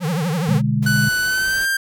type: tone with vibrato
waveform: square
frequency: 164.81 Hz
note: E3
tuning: in tune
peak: -19 dBFS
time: 0-0.62 s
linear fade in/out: 50 ms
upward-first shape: triangle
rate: 12 Hz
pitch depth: 250 cents each way
type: chord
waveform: sine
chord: G# diminished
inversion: first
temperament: equal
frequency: 123.47 / 146.83 / 207.7 Hz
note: B2 / D3 / G#3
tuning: 0 / 0 / 0 cents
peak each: -20 dBFS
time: 0.48-1.09 s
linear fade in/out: 10 ms
type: noise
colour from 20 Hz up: pink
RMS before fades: -36 dBFS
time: 0.82-1.66 s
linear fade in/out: 10 ms
type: tone with pitch glide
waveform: 45% pulse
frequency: 1490 to 1587.7 Hz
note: F#6 to G6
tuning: +12 to +22 cents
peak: -17 dBFS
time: 0.86-1.77 s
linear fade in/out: 5 ms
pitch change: +110 cents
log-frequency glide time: 1.22-1.65 s
effects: none